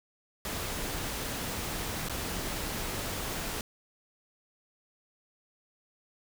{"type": "noise with dropouts", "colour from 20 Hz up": "pink", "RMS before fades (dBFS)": -35, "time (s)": [0.45, 3.61], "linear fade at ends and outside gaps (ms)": 1, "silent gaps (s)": [2.086, 2.096], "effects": []}